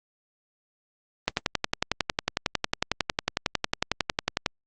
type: click train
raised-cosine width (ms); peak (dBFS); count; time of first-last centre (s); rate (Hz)
0.2; -5; 36; 1.28-4.462; 11
effects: low-pass 7000 Hz 12 dB/octave + Opus 32 kbps